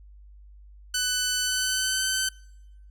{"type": "tone with pitch glide", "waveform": "10% pulse", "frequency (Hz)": [1500, 1530.6], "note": ["F#6", "G6"], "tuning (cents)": [23, -42], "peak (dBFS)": -15, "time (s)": [0.94, 2.29], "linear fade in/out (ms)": 5, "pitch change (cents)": 35, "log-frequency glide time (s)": [1.44, 2.05], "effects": ["noise-tail reverb RT60 1.0 s tail -25 dB re dry", "added 50 Hz sine -46 dBFS peak until 2.9 s"]}